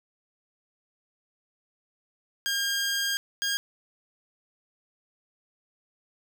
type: tone pair in turn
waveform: 15% pulse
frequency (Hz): 1612 / 1620.9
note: G6 / G#6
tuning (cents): +48 / -43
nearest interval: unison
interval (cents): 9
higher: second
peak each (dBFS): -19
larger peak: neither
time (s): 2.46-3.17 / 3.42-3.57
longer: first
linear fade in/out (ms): 0
effects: none